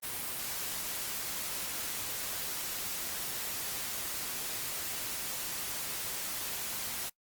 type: noise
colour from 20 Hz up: white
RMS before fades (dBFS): -37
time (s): 0.02-7.1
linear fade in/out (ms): 20
effects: noise-tail reverb RT60 0.1 s tail -21 dB re dry + Opus 32 kbps